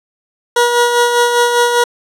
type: tone with tremolo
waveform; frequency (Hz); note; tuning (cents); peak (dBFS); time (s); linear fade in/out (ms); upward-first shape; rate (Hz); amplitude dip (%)
20% pulse; 480; B4; -49; -3; 0.56-1.84; 5; sine; 5; 45
effects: low-pass 12000 Hz 12 dB/octave